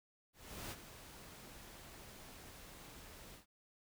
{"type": "noise with ADSR envelope", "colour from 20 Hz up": "pink", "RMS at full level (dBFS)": -45, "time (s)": [0.33, 3.46], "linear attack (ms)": 380, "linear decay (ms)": 43, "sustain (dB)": -10, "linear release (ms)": 120, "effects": []}